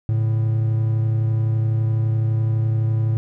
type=tone pair together; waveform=triangle; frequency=110.6 / 142.47 Hz; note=A2 / C#3; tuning=+9 / +48 cents; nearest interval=major third; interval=439 cents; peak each=-15 / -26 dBFS; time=0.09-3.17 s; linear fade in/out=0 ms; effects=none